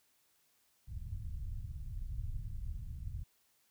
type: low-pass noise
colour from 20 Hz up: pink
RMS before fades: -41 dBFS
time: 0.87-3.24 s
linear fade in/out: 10 ms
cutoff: 110 Hz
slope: 24 dB/octave
effects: white hiss -73 dBFS RMS until 3.7 s